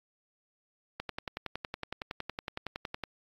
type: click train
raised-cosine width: 0.3 ms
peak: -19 dBFS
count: 23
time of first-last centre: 1-3.037 s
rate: 10.8 Hz
effects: AAC 32 kbps